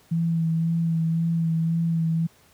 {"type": "tone with vibrato", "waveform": "sine", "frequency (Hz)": 164.81, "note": "E3", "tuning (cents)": 0, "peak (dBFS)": -20, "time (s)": [0.11, 2.27], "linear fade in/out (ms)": 10, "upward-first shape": "sine", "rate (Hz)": 1.9, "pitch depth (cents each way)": 22, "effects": ["pink hiss -57 dBFS RMS until 2.53 s", "high-pass 60 Hz 12 dB/octave"]}